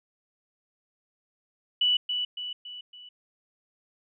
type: tone with echo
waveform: sine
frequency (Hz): 2960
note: F#7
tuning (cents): 0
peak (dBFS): -20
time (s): 1.81-1.97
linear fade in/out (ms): 5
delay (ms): 280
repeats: 4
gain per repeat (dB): -6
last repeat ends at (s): 3.09
effects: none